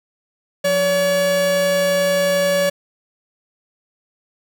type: tone pair together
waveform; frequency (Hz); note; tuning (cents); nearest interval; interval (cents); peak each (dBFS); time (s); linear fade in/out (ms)
45% pulse; 179 / 568.3; F3 / C#5; +43 / +43; octave + minor sixth; 2000; -27 / -15; 0.64-2.7; 10
effects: none